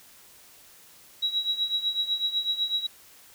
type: tone with tremolo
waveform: sine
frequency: 3873 Hz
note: B7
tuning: 35 cents flat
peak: -21 dBFS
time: 1.22-2.87 s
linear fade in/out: 10 ms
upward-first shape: triangle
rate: 8 Hz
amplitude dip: 85%
effects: white hiss -53 dBFS RMS until 3.34 s